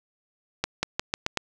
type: accelerating click train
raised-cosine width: 0.2 ms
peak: -7 dBFS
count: 6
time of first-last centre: 0.64-1.373 s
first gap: 190 ms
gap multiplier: 0.87
effects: none